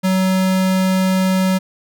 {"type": "tone", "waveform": "square", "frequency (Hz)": 187.8, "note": "F#3", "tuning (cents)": 26, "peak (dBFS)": -14, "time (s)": [0.03, 1.59], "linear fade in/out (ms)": 20, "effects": []}